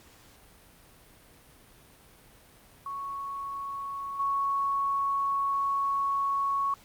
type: tone with level steps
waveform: sine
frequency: 1108.7 Hz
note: C#6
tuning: in tune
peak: -33 / -25 dBFS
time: 2.86-6.74 s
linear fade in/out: 2 ms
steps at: 4.19 s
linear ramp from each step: 10 ms
effects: pink hiss -56 dBFS RMS until 6.84 s + Opus 48 kbps